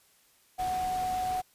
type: tone in noise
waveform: sine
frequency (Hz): 740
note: F#5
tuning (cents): 0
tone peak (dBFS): -28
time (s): 0.58-1.42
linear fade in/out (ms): 20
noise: pink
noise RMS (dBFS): -42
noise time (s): 0.58-1.42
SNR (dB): +11
effects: white hiss -64 dBFS RMS until 1.54 s + resampled to 32000 Hz